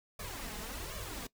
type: noise with flanger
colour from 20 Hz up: pink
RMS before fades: -42 dBFS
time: 0.19-1.27 s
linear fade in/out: 5 ms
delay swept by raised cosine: 1.7 to 4.8 ms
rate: 1.3 Hz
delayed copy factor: +0.9
effects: noise-tail reverb RT60 0.1 s tail -20 dB re dry